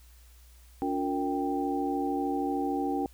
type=tone cluster; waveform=sine; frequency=284.4 / 357.6 / 461.2 / 786 Hz; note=C#4 / F4 / A#4 / G5; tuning=+45 / +41 / -19 / +4 cents; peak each=-30 / -34 / -37 / -32 dBFS; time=0.82-3.06 s; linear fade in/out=0 ms; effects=added 60 Hz sine -52 dBFS peak until 3.13 s + white hiss -61 dBFS RMS until 3.13 s